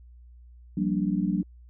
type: chord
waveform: sine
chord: G minor seventh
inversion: third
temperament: equal with one note detuned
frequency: 174.61 / 193.75 / 233.1 / 293.7 Hz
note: F3 / G3 / Bb3 / D4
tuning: 0 / -20 / 0 / 0 cents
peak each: -29 / -26 / -32 / -30 dBFS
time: 0.77-1.43 s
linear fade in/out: 5 ms
effects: added 60 Hz sine -47 dBFS peak until 1.69 s